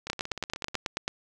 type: two click trains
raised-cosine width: 0.2 ms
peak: -11 / -19 dBFS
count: 10 / 12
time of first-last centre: 0.1-1.079 / 0.07-0.745 s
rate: 9.19 / 16.3 Hz
effects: none